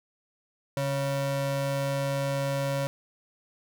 square ring-modulated tone, 207.7 Hz, G#3, in tune, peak -24 dBFS, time 0.77-2.87 s, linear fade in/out 0 ms, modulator 347 Hz, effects none

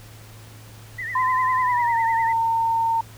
sine tone with vibrato, 1907 Hz, A#6, 39 cents sharp, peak -27 dBFS, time 0.98-2.33 s, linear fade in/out 10 ms, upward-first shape triangle, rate 10 Hz, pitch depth 130 cents each way
sine tone with pitch glide, 1022 to 910.5 Hz, C6 to A#5, -41 to -41 cents, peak -18 dBFS, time 1.15-3.01 s, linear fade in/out 5 ms, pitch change -200 cents, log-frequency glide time 1.59-2 s
effects added 109 Hz sine -42 dBFS peak until 3.17 s + pink hiss -47 dBFS RMS until 3.17 s

